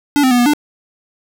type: tone with pitch steps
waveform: square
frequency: 289.1 / 258.8 / 245.2 / 242 / 295.6 Hz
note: D4 / C4 / B3 / B3 / D4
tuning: -27 / -19 / -12 / -35 / +11 cents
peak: -10 dBFS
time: 0.16-0.535 s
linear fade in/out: 0 ms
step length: 75 ms
effects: none